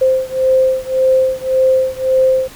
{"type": "beating tone pair", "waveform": "sine", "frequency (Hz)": [521, 522.8], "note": ["C5", "C5"], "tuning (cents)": [-7, -1], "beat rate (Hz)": 1.8, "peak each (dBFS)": [-13, -14], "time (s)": [0.01, 2.48], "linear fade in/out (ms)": 10, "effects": ["pink hiss -37 dBFS RMS until 2.55 s"]}